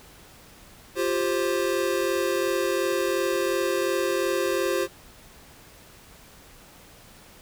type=chord; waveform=square; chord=F suspended second; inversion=none; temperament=equal with one note detuned; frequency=349.2 / 392 / 527.2 Hz; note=F4 / G4 / C5; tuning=0 / 0 / +13 cents; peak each=-28 dBFS; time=0.95-4.88 s; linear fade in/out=50 ms; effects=pink hiss -50 dBFS RMS until 7.41 s